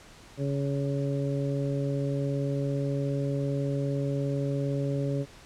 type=harmonic tone; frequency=139.8 Hz; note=C#3; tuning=15 cents sharp; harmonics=1 / 2 / 3 / 4; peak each=-28 / -33 / -35 / -35 dBFS; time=0.37-5.26 s; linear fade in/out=50 ms; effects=pink hiss -51 dBFS RMS until 5.45 s + low-pass 8000 Hz 12 dB/octave